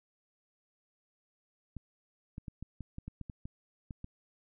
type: clicks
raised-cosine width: 5 ms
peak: -29 dBFS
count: 12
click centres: 1.767 / 2.381 / 2.482 / 2.626 / 2.807 / 2.984 / 3.08 / 3.213 / 3.298 / 3.455 / 3.908 / 4.044 s
effects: none